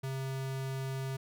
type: tone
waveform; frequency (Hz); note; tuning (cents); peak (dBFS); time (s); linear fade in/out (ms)
square; 133.6; C3; +36; -35; 0.03-1.17; 10
effects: none

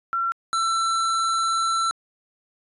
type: tone pair in turn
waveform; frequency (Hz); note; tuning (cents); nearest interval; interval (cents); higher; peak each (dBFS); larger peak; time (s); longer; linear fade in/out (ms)
sine / square; 1359 / 1339.5; F6 / E6; -48 / +27; unison; 25; first; -21; neither; 0.13-0.32 / 0.53-1.91; second; 0
effects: resampled to 24000 Hz

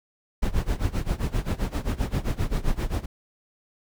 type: noise with tremolo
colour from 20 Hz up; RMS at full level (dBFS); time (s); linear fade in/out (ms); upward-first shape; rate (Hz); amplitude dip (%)
brown; -22; 0.42-3.06; 10; sine; 7.6; 90
effects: none

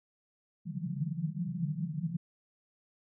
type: band-pass noise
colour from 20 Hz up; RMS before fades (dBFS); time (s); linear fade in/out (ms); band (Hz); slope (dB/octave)
white; -35; 0.65-2.17; 10; 140 to 190; 96
effects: none

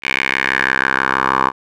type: tone with band-pass filter sweep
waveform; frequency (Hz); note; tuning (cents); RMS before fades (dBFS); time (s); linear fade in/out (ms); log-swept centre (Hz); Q
10% pulse; 66.2; C2; +21; -17; 0.02-1.52; 50; 2400 to 1100; 3.8
effects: none

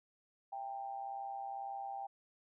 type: tone with amplitude modulation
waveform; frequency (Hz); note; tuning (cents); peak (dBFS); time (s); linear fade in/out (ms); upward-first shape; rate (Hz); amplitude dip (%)
sine; 791; G5; +15; -37; 0.52-2.07; 10; sine; 122; 65
effects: none

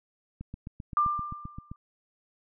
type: click train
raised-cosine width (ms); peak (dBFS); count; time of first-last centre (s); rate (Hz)
5; -26; 11; 0.41-1.715; 7.66
type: tone with exponential decay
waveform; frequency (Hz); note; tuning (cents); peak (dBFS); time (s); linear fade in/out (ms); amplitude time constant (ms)
sine; 1191; D6; +24; -19; 0.97-1.76; 1; 170
effects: none

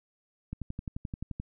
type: click train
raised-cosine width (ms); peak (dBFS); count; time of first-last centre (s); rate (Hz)
5; -23; 11; 0.53-1.4; 11.5
effects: none

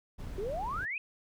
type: noise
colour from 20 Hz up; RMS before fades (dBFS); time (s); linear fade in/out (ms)
brown; -41; 0.18-0.86; 20
type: exponential sweep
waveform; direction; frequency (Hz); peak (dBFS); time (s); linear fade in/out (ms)
sine; up; 370 to 2600; -33; 0.38-0.98; 2
effects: none

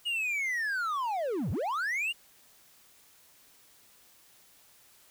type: linear two-way sweep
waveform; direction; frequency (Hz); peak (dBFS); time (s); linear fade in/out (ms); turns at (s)
triangle; down then up; 2900 to 76 to 2900; -27; 0.05-2.13; 20; 1.51
effects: white hiss -60 dBFS RMS until 5.1 s

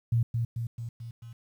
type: tone with echo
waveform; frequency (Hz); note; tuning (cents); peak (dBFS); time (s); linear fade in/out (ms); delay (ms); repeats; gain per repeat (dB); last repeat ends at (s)
sine; 116.54; A#2; 0; -21; 0.12-0.23; 5; 220; 5; -4; 1.33
effects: 10-bit

